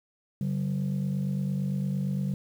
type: tone pair together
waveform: sine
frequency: 141.51 / 190.3 Hz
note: C#3 / F#3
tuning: +36 / +49 cents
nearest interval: perfect fourth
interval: 513 cents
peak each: -27 dBFS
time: 0.41-2.34 s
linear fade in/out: 2 ms
effects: tanh soft clip ceiling -23 dBFS + 9-bit